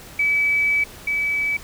sine tone pair in turn, 2293 / 2293 Hz, D7 / D7, -42 / -42 cents, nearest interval unison, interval 0 cents, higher neither, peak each -16 / -19 dBFS, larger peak first, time 0.19-0.84 / 1.07-1.57 s, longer first, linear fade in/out 5 ms, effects pink hiss -41 dBFS RMS until 1.63 s

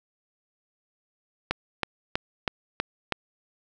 click train, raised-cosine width 0.3 ms, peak -8 dBFS, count 6, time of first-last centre 1.51-3.123 s, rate 3.1 Hz, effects none

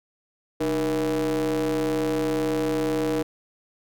square ring-modulated tone, 85 Hz, F2, 46 cents flat, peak -20 dBFS, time 0.6-3.23 s, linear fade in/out 10 ms, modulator 391 Hz, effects none

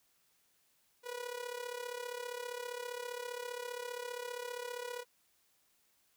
sawtooth tone with amplitude modulation, 488.2 Hz, B4, 20 cents flat, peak -33 dBFS, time 1.03-5.05 s, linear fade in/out 50 ms, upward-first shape sine, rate 35.1 Hz, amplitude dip 75%, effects white hiss -73 dBFS RMS until 6.16 s

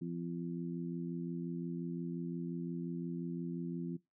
harmonic tone, 85.7 Hz, F2, 32 cents flat, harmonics 2 / 3 / 4, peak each -39 / -43 / -45 dBFS, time 0.01-3.97 s, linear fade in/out 10 ms, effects noise-tail reverb RT60 0.2 s tail -20 dB re dry

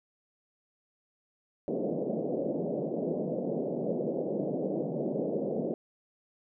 white band-pass noise, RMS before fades -32 dBFS, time 1.68-5.74 s, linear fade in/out 0 ms, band 150 to 600 Hz, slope 48 dB/octave, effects none

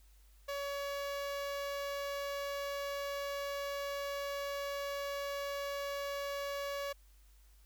sawtooth tone with notch filter, 564 Hz, C#5, 30 cents sharp, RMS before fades -39 dBFS, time 0.48-6.93 s, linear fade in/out 10 ms, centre 8900 Hz, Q 1.6, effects added 50 Hz sine -59 dBFS peak until 7.65 s + white hiss -70 dBFS RMS until 7.65 s

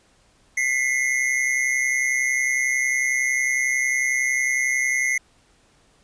square tone pair together, 2005 / 2136 Hz, B6 / C7, +26 / +35 cents, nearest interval minor second, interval 109 cents, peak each -23 dBFS, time 0.57-5.18 s, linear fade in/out 5 ms, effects pink hiss -59 dBFS RMS until 6.03 s + resampled to 22050 Hz

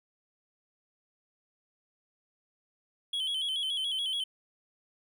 triangle tone with vibrato, 3200 Hz, G7, 35 cents sharp, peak -28 dBFS, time 3.13-4.24 s, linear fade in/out 5 ms, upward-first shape square, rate 7 Hz, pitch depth 69 cents each way, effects none

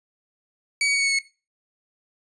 sawtooth tone with pitch steps, 2271 / 2255 / 2240 / 2224 / 2209 / 2194 Hz, C#7 / C#7 / C#7 / C#7 / C#7 / C#7, +41 / +29 / +18 / +5 / -7 / -18 cents, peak -16 dBFS, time 0.81-1.188 s, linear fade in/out 2 ms, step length 63 ms, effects noise-tail reverb RT60 0.3 s tail -17 dB re dry + resampled to 22050 Hz

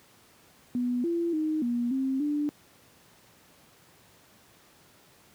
sine tone with pitch steps, 245.8 / 339.6 / 310.9 / 239.6 / 265.8 / 294.5 Hz, B3 / F4 / D#4 / A#3 / C4 / D4, -8 / -48 / -1 / +48 / +27 / +5 cents, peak -25 dBFS, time 0.75-2.49 s, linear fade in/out 0 ms, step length 290 ms, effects pink hiss -58 dBFS RMS until 5.34 s + high-pass 100 Hz 12 dB/octave

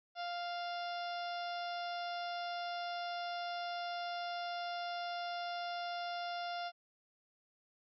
harmonic tone with a mistuned harmonic, 698.5 Hz, F5, in tune, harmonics 1 / 2 / 3 / 4 / 5 / 6 / 7 / 8, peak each -39 / -46 / -54 / -52 / -51 / -55 / -54 / -56 dBFS, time 0.15-6.72 s, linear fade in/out 50 ms, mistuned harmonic 8, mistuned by -54 cents, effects none

